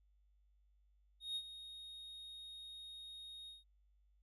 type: tone with ADSR envelope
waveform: triangle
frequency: 3729 Hz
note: A#7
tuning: in tune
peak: -36 dBFS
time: 1.2-3.64 s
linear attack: 160 ms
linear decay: 59 ms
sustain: -12 dB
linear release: 160 ms
effects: added 50 Hz sine -69 dBFS peak until 4.22 s + resampled to 32000 Hz